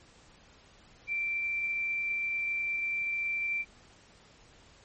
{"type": "tone", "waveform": "sine", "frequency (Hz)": 2349, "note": "D7", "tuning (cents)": 0, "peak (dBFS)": -29, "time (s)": [1.07, 3.65], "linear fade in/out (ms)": 50, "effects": ["pink hiss -58 dBFS RMS until 4.84 s", "MP3 32 kbps"]}